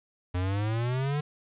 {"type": "exponential sweep", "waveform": "square", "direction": "up", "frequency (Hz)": [88, 150.6], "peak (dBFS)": -27, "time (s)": [0.34, 1.21], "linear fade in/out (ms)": 10, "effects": ["resampled to 8000 Hz", "9-bit"]}